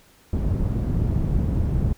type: low-pass noise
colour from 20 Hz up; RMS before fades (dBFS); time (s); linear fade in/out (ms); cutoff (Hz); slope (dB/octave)
white; -22; 0.33-1.93; 2; 130; 12
effects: pink hiss -55 dBFS RMS until 1.97 s